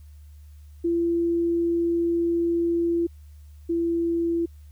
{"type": "tone pair in turn", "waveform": "sine", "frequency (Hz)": [339.3, 336.8], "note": ["F4", "E4"], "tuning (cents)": [-50, 37], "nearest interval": "unison", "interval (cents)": 13, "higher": "first", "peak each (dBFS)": [-20, -21], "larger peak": "first", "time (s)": [[0.84, 3.07], [3.69, 4.46]], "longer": "first", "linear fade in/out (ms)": 10, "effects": ["added 74 Hz sine -43 dBFS peak until 4.71 s", "white hiss -65 dBFS RMS until 4.71 s"]}